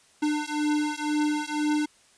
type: beating tone pair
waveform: square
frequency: 298.9 / 300.9 Hz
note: D4 / D4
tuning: +31 / +42 cents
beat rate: 2 Hz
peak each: -28 / -28 dBFS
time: 0.22-1.86 s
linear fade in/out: 10 ms
effects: white hiss -59 dBFS RMS until 2.17 s + resampled to 22050 Hz